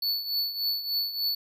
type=tone with tremolo; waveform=square; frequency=4449 Hz; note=C#8; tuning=5 cents sharp; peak=-24 dBFS; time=0.02-1.35 s; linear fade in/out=5 ms; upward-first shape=triangle; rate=3.4 Hz; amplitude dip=75%; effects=none